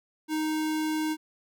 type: tone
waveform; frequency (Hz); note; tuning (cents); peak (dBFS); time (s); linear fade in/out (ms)
square; 311.1; D#4; 0; -27; 0.28-1.17; 50
effects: none